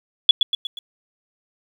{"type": "tone with echo", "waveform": "sine", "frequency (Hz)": 3400, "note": "G#7", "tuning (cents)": 40, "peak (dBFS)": -6, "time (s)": [0.29, 0.31], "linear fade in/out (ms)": 2, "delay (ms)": 120, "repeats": 4, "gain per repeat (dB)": -6, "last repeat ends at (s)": 0.79, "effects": ["8-bit"]}